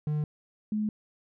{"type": "tone pair in turn", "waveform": ["triangle", "sine"], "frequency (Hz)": [150.5, 212.8], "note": ["D3", "G#3"], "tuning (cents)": [43, 42], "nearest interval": "tritone", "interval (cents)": 599, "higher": "second", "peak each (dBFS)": [-24, -26], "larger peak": "first", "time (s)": [[0.07, 0.24], [0.72, 0.89]], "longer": "neither", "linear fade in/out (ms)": 2, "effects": []}